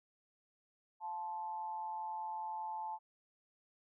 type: tone with amplitude modulation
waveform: sine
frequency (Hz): 875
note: A5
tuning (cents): -10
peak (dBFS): -36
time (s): 1-2.99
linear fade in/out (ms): 50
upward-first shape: sine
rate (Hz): 172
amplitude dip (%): 60
effects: none